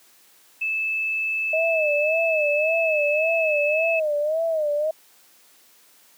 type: tone with pitch glide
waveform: sine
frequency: 2620 to 2599 Hz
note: E7 to E7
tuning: -11 to -25 cents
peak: -22 dBFS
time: 0.61-4 s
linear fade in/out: 10 ms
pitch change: -14 cents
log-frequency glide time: 1.5-3.15 s
type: tone with vibrato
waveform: sine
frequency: 622.3 Hz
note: D#5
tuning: in tune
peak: -20 dBFS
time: 1.53-4.91 s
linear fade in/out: 5 ms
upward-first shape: sine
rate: 1.8 Hz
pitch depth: 110 cents each way
effects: white hiss -55 dBFS RMS until 6.17 s + high-pass 200 Hz 12 dB/octave